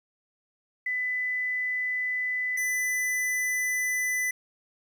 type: tone pair in turn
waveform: sine / square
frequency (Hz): 2000 / 2000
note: B6 / B6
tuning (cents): +21 / +21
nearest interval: unison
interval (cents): 0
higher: neither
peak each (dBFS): -26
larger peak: neither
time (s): 0.86-2.57 / 2.57-4.31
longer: second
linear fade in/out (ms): 5
effects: 10-bit